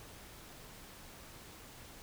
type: silence
effects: pink hiss -53 dBFS RMS until 2.02 s